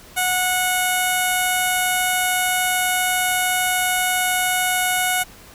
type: tone with low-pass filter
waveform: 15% pulse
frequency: 733 Hz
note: F#5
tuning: 16 cents flat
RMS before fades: -20 dBFS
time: 0.16-5.24 s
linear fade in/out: 20 ms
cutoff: 11000 Hz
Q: 4.7
effects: pink hiss -44 dBFS RMS until 5.54 s